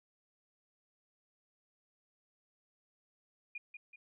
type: tone with echo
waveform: sine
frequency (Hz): 2434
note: D#7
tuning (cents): -39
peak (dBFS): -40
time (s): 3.55-3.58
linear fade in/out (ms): 5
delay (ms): 190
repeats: 2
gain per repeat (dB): -6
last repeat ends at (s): 3.96
effects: none